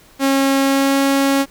sawtooth tone with pitch glide, 272.4 to 274.9 Hz, C#4 to C#4, -30 to -14 cents, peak -9 dBFS, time 0.19-1.46 s, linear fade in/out 50 ms, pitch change +16 cents, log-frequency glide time 0.6-1 s, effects pink hiss -48 dBFS RMS until 1.5 s

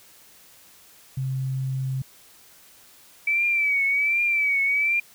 sine tone, 132.2 Hz, C3, 18 cents sharp, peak -24 dBFS, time 1.17-2.02 s, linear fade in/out 5 ms
sine tone with vibrato, 2300 Hz, D7, 37 cents flat, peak -19 dBFS, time 3.27-5 s, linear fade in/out 5 ms, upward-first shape triangle, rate 1.3 Hz, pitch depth 82 cents each way
effects white hiss -52 dBFS RMS until 5.14 s

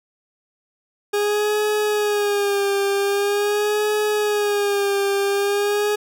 40% pulse tone with vibrato, 410 Hz, G#4, 22 cents flat, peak -17 dBFS, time 1.13-5.96 s, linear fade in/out 10 ms, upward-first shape sine, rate 0.44 Hz, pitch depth 52 cents each way, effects none

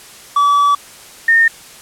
triangle / sine tone pair in turn, 1148 / 1827.6 Hz, D6 / A#6, -40 / -35 cents, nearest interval minor sixth, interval 805 cents, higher second, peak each -7 dBFS, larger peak neither, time 0.36-0.75 / 1.28-1.48 s, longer first, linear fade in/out 5 ms, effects white hiss -38 dBFS RMS until 1.81 s + low-pass 11000 Hz 12 dB/octave

